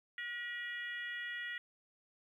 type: harmonic tone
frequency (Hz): 479.5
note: A#4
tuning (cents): +49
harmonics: 3 / 4 / 5 / 6 / 7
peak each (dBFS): -49 / -40 / -54 / -51 / -53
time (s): 0.18-1.58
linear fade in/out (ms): 2
effects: 12-bit